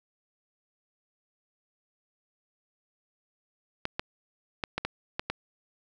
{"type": "clicks", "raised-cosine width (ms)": 0.3, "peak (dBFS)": -13, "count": 7, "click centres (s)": [3.854, 3.995, 4.638, 4.78, 4.85, 5.195, 5.3], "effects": []}